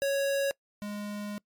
square tone pair in turn, 554.4 / 206.7 Hz, C#5 / G#3, 0 / -8 cents, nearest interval octave + perfect fourth, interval 1708 cents, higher first, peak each -26 / -35 dBFS, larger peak first, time 0.02-0.51 / 0.82-1.38 s, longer second, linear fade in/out 0 ms, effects noise-tail reverb RT60 0.1 s tail -24 dB re dry + MP3 96 kbps

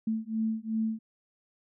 sine beating tone pair, 220 / 222.7 Hz, A3 / A3, 0 / +21 cents, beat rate 2.7 Hz, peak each -31 dBFS, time 0.07-0.99 s, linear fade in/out 5 ms, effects none

